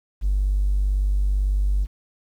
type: tone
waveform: triangle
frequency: 49 Hz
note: G1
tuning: in tune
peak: -14 dBFS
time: 0.21-1.87 s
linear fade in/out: 50 ms
effects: tanh soft clip ceiling -15 dBFS + 9-bit